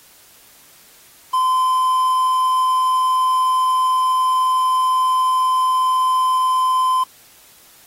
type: tone with quantisation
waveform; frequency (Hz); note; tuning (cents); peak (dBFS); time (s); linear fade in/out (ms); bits
triangle; 1028; C6; -31; -12; 1.33-7.04; 10; 6
effects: white hiss -48 dBFS RMS until 7.86 s + AAC 48 kbps